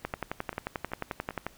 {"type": "two click trains", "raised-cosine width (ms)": 0.5, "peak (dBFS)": [-16, -24], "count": [17, 4], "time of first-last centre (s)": [[0.05, 1.466], [0.14, 1.307]], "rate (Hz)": [11.3, 2.57], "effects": ["pink hiss -57 dBFS RMS until 1.57 s"]}